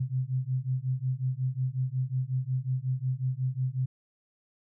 sine beating tone pair, 126.6 / 132.1 Hz, B2 / C3, +43 / +17 cents, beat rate 5.5 Hz, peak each -30 dBFS, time 0-3.86 s, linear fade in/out 10 ms, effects none

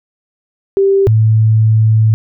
sine tone pair in turn, 392 / 110 Hz, G4 / A2, 0 / 0 cents, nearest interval octave + minor seventh, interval 2200 cents, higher first, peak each -7 / -6 dBFS, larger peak second, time 0.77-1.07 / 1.07-2.14 s, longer second, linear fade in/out 0 ms, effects none

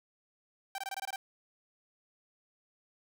sawtooth tone bursts, 780 Hz, G5, 9 cents flat, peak -32 dBFS, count 8, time 0.75-1.16 s, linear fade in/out 2 ms, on 32 ms, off 22 ms, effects none

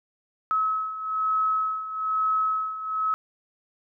sine beating tone pair, 1286 / 1287.1 Hz, E6 / E6, -43 / -42 cents, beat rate 1.1 Hz, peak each -29 / -24 dBFS, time 0.51-3.14 s, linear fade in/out 0 ms, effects none

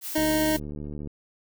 blue noise, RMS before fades -34 dBFS, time 0.01-0.6 s, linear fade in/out 50 ms
25% pulse tone, 311.1 Hz, D#4, in tune, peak -18 dBFS, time 0.15-0.57 s, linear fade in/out 10 ms
click train, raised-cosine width 3 ms, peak -24 dBFS, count 67, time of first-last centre 0.18-1.073 s, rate 73.9 Hz
effects none

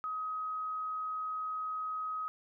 sine tone, 1264 Hz, D#6, 27 cents sharp, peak -34 dBFS, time 0.04-2.28 s, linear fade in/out 0 ms, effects none

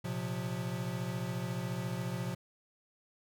square chord, Bb suspended second, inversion none, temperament equal with one note detuned, 116.54 / 130.81 / 177.87 Hz, Bb2 / C3 / F3, 0 / 0 / +32 cents, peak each -40 / -40 / -39 dBFS, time 0.04-2.35 s, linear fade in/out 10 ms, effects none

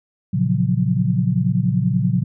sine chord, Gb major seventh, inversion first, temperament equal, 116.54 / 138.59 / 174.61 / 185 Hz, Bb2 / Db3 / F3 / Gb3, 0 / 0 / 0 / 0 cents, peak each -21 dBFS, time 0.33-2.24 s, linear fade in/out 10 ms, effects none

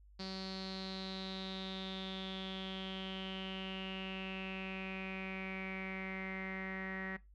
sawtooth tone with low-pass filter sweep, 190 Hz, F#3, 46 cents sharp, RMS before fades -43 dBFS, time 0.19-7.17 s, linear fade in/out 10 ms, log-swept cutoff 4500 to 1900 Hz, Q 9.1, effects noise-tail reverb RT60 0.2 s tail -19 dB re dry + added 50 Hz sine -58 dBFS peak until 7.34 s

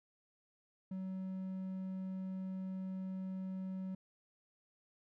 triangle tone, 188.4 Hz, F#3, 32 cents sharp, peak -37 dBFS, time 0.91-3.95 s, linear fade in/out 5 ms, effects none

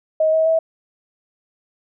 sine tone with pitch steps, 630 / 639.2 / 648.5 Hz, D#5 / D#5 / E5, +21 / +47 / -28 cents, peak -13 dBFS, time 0.2-0.59 s, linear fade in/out 5 ms, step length 130 ms, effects none

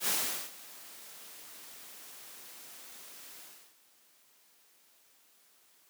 white noise with ADSR envelope, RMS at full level -29 dBFS, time 0-3.76 s, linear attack 73 ms, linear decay 430 ms, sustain -21 dB, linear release 360 ms, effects white hiss -65 dBFS RMS until 5.89 s + high-pass 200 Hz 12 dB/octave

